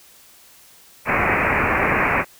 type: low-pass noise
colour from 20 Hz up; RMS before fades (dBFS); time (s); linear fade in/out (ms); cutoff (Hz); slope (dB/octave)
white; -19; 1.05-2.25; 50; 2500; 96
effects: white hiss -49 dBFS RMS until 2.39 s